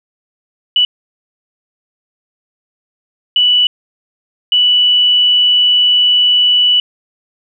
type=tone bursts at uneven times; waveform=sine; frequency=2960 Hz; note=F#7; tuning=in tune; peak=-7 dBFS; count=3; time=0.76-0.85 / 3.36-3.67 / 4.52-6.8 s; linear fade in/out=2 ms; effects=none